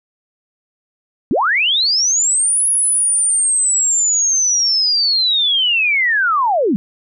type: linear two-way sweep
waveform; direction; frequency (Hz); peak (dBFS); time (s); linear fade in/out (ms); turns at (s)
sine; up then down; 177.3 to 10548 to 177.3; -12; 1.31-6.76; 0; 2.67
effects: none